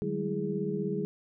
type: tone cluster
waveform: sine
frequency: 151.9 / 189.2 / 205.7 / 330.7 / 414.3 Hz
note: D#3 / F#3 / G#3 / E4 / G#4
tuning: -41 / +39 / -16 / +6 / -4 cents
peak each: -37 / -34 / -37 / -38 / -33 dBFS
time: 0.02-1.05 s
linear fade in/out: 0 ms
effects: none